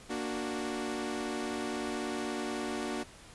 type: chord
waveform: sawtooth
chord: Bb augmented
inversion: none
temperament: equal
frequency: 233.1 / 293.7 / 370 Hz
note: Bb3 / D4 / F#4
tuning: 0 / 0 / 0 cents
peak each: -34 dBFS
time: 0.09-3.04 s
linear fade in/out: 20 ms
effects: pink hiss -53 dBFS RMS until 3.34 s + resampled to 24000 Hz